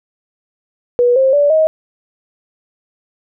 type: tone with pitch steps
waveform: sine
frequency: 486.4 / 530.4 / 578.4 / 630.8 Hz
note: B4 / C5 / D5 / D#5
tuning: -26 / +23 / -27 / +24 cents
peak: -8 dBFS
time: 0.99-1.67 s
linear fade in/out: 0 ms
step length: 170 ms
effects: none